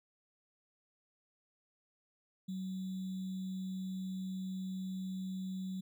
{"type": "tone with sample-and-hold", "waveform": "sine", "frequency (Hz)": 188, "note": "F#3", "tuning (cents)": 28, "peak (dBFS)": -37, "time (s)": [2.48, 5.81], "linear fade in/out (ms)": 10, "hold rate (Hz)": 3675, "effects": []}